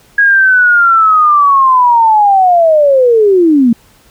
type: linear sweep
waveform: sine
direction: down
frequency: 1654 to 222.4 Hz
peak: -4 dBFS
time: 0.18-3.73 s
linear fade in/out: 5 ms
effects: pink hiss -46 dBFS RMS until 4.1 s